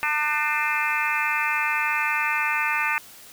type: harmonic tone with a mistuned harmonic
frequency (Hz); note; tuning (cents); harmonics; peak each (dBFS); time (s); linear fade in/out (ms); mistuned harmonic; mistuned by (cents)
300.4; D4; +39; 3 / 4 / 5 / 6 / 7 / 8 / 9; -29 / -29 / -29 / -29 / -29 / -29 / -29; 0.03-2.98; 0; 9; -56
effects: white hiss -46 dBFS RMS until 3.32 s